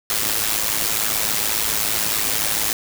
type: noise with amplitude modulation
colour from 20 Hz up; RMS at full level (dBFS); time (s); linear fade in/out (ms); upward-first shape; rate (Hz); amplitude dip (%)
white; -18; 0.1-2.73; 2; sine; 107; 70
effects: none